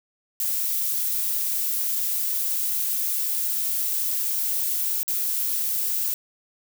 violet noise with dropouts, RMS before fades -25 dBFS, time 0.4-6.14 s, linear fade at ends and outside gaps 1 ms, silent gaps 5.031-5.079 s, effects none

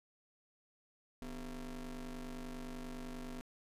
40% pulse ring-modulated tone, 137 Hz, C#3, 20 cents flat, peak -39 dBFS, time 1.22-3.41 s, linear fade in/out 0 ms, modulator 112 Hz, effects resampled to 32000 Hz

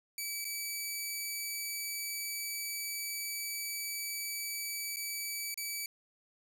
10% pulse tone with dropouts, 2297 Hz, D7, 39 cents flat, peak -27 dBFS, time 0.18-5.86 s, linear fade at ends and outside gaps 2 ms, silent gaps 0.445-0.451 / 4.961-4.968 / 5.543-5.575 s, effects none

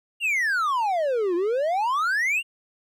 triangle exponential two-way sweep, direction down then up, 2882 to 336.6 to 2882 Hz, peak -19 dBFS, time 0.2-2.43 s, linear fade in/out 50 ms, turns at 1.35 s, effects none

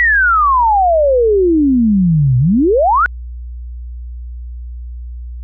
sine exponential two-way sweep, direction down then up, 1975.5 to 120.6 to 1512 Hz, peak -8 dBFS, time 0-3.06 s, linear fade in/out 0 ms, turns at 2.38 s, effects added 60 Hz sine -24 dBFS peak until 5.43 s

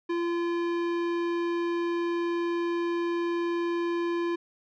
sine tone with tanh clipping, 342.6 Hz, F4, 33 cents flat, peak -28 dBFS, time 0.09-4.36 s, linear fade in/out 10 ms, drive 17 dB, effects none

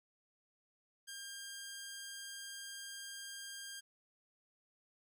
10% pulse tone, 1604 Hz, G6, 39 cents sharp, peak -37 dBFS, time 1.07-3.81 s, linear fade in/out 20 ms, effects none

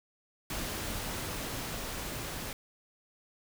pink noise with level ramp, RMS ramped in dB -36 to -39 dBFS, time 0.5-2.53 s, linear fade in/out 2 ms, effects none

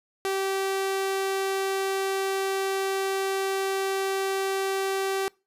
sawtooth tone, 387.2 Hz, G4, 21 cents flat, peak -21 dBFS, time 0.25-5.28 s, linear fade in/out 0 ms, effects noise-tail reverb RT60 0.3 s tail -25 dB re dry + resampled to 32000 Hz

